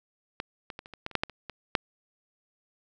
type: clicks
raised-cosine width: 0.3 ms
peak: -16 / -22 / -23 / -29 / -27 / -17 / -30 / -8 / -10 / -29 / -22 / -6 dBFS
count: 12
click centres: 0.401 / 0.702 / 0.791 / 0.859 / 0.937 / 1.064 / 1.113 / 1.153 / 1.235 / 1.297 / 1.497 / 1.752 s
effects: none